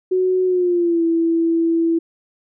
sine tone with pitch glide, 370 to 331.5 Hz, F#4 to E4, 0 to +10 cents, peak -14 dBFS, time 0.11-1.99 s, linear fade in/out 10 ms, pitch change -190 cents, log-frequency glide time 0.45-1.04 s, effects none

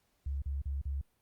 sine tone bursts, 69.3 Hz, C#2, in tune, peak -32 dBFS, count 4, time 0.26-1.014 s, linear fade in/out 5 ms, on 160 ms, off 38 ms, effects pink hiss -75 dBFS RMS until 1.21 s + Opus 48 kbps

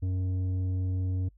sine tone with tanh clipping, 92.5 Hz, F#2, in tune, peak -28 dBFS, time 0.02-1.29 s, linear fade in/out 10 ms, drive 8 dB, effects noise-tail reverb RT60 0.1 s tail -26 dB re dry + added 50 Hz sine -56 dBFS peak until 1.37 s

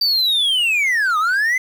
triangle linear two-way sweep, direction down then up, 4664 to 1200 to 2068 Hz, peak -13 dBFS, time 0.01-1.58 s, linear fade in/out 5 ms, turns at 1.18 s, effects 7-bit

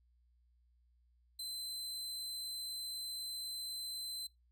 sawtooth tone, 4064 Hz, B7, 49 cents sharp, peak -38 dBFS, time 1.39-4.27 s, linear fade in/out 5 ms, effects noise-tail reverb RT60 0.2 s tail -22 dB re dry + added 60 Hz sine -68 dBFS peak until 4.51 s

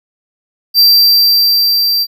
square tone with level ramp, 4700 Hz, D8, 1 cent sharp, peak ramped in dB -4 to -11 dBFS, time 0.74-2.07 s, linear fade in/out 50 ms, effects none

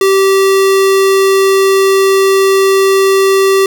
square tone, 387.8 Hz, G4, 19 cents flat, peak -7 dBFS, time 0.01-3.66 s, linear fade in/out 2 ms, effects none

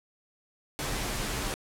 pink noise with comb filter, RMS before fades -32 dBFS, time 0.79-1.54 s, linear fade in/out 0 ms, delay 12 ms, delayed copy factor -0.55, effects low-pass 12000 Hz 12 dB/octave

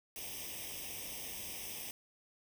white noise with comb filter, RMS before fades -44 dBFS, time 0.16-1.91 s, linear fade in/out 2 ms, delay 0.35 ms, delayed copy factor +0.9, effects none

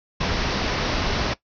pink low-pass noise, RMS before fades -24 dBFS, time 0.2-1.34 s, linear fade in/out 10 ms, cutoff 5800 Hz, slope 96 dB/octave, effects noise-tail reverb RT60 0.1 s tail -17 dB re dry

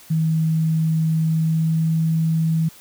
sine tone with pitch glide, 160 to 161.49 Hz, D#3 to E3, +49 to -35 cents, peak -16 dBFS, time 0.1-2.69 s, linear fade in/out 10 ms, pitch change +16 cents, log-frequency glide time 1.14-2 s, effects white hiss -46 dBFS RMS until 2.8 s

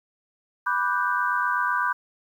sine chord, G major seventh, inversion first, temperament equal, 987.8 / 1174.7 / 1480 / 1568 Hz, B5 / D6 / F#6 / G6, 0 / 0 / 0 / 0 cents, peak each -26 / -27 / -28 / -27 dBFS, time 0.66-1.93 s, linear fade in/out 10 ms, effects 9-bit

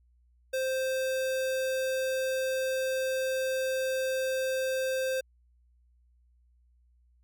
square tone, 523.3 Hz, C5, in tune, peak -28 dBFS, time 0.53-5.21 s, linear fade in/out 10 ms, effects added 60 Hz sine -61 dBFS peak until 7.23 s + MP3 96 kbps

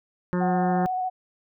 harmonic tone, 179.1 Hz, F3, 44 cents sharp, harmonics 1 / 2 / 3 / 5 / 6 / 7 / 8 / 9 / 10, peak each -23 / -29 / -33 / -37 / -39 / -40 / -41 / -42 / -43 dBFS, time 0.33-0.86 s, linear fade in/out 0 ms
sine tone with vibrato, 740 Hz, F#5, in tune, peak -24 dBFS, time 0.4-1.1 s, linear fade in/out 20 ms, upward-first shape square, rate 14 Hz, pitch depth 14 cents each way
effects none

